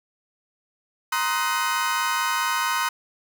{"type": "chord", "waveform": "35% pulse", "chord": "C half-diminished seventh", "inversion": "third", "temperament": "just", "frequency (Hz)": [941.9, 1046.5, 1255.8, 1507], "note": ["Bb5", "C6", "Eb6", "Gb6"], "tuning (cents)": [18, 0, 16, 31], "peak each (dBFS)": -26, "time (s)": [1.12, 2.89], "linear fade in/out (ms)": 5, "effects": []}